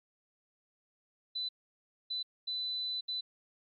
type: tone bursts at uneven times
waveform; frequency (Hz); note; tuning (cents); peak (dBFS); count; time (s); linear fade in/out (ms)
sine; 4000; B7; +21; -33; 4; 1.35-1.49 / 2.1-2.23 / 2.47-3.01 / 3.08-3.21; 10
effects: MP3 32 kbps